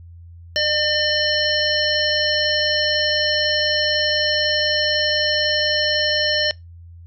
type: harmonic tone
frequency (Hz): 602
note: D5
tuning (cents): +43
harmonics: 1 / 3 / 5 / 7 / 9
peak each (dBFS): -23 / -23 / -23 / -23 / -23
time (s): 0.56-6.51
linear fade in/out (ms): 0
effects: noise-tail reverb RT60 0.2 s tail -24 dB re dry + added 85 Hz sine -38 dBFS peak until 7.06 s